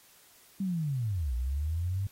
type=linear two-way sweep; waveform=sine; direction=down then up; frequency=199.3 to 58.27 to 100.6 Hz; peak=-28 dBFS; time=0.6-2.07 s; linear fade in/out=5 ms; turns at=1.34 s; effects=white hiss -59 dBFS RMS until 2.11 s + AAC 48 kbps